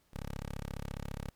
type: tone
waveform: 10% pulse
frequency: 34.62 Hz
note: C#1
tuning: 1 cent flat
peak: -30 dBFS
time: 0.13-1.3 s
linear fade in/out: 10 ms
effects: pink hiss -71 dBFS RMS until 1.35 s + MP3 96 kbps